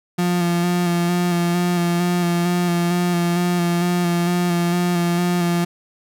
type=tone with vibrato; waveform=35% pulse; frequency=174.61 Hz; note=F3; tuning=in tune; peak=-15 dBFS; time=0.18-5.65 s; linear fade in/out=10 ms; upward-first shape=square; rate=2.2 Hz; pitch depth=20 cents each way; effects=none